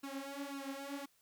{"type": "tone with flanger", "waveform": "sawtooth", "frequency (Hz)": 277.2, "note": "C#4", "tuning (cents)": 0, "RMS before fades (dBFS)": -44, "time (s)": [0.03, 1.06], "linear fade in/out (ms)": 10, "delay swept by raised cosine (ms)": [0.73, 5.93], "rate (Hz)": 1.9, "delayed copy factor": 0.9, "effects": ["white hiss -72 dBFS RMS until 1.21 s"]}